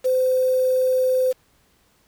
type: tone with quantisation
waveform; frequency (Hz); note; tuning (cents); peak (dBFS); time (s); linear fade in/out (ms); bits
sine; 513; C5; -34; -16; 0.04-1.33; 20; 6
effects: pink hiss -61 dBFS RMS until 2.07 s